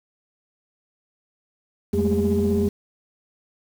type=tone cluster; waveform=sine; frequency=86.6 / 197 / 211.9 / 227.5 / 403.2 Hz; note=F2 / G3 / G#3 / A#3 / G4; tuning=-14 / +9 / +35 / -42 / +49 cents; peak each=-24 / -26 / -22 / -26 / -21 dBFS; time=1.93-2.69 s; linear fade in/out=10 ms; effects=tanh soft clip ceiling -12 dBFS + 7-bit